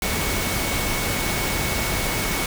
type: tone in noise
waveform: sine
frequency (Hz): 2217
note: C#7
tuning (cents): 0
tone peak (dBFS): -31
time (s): 0.02-2.46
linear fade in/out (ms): 2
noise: pink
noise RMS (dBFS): -24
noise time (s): 0.02-2.46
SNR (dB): -10
effects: none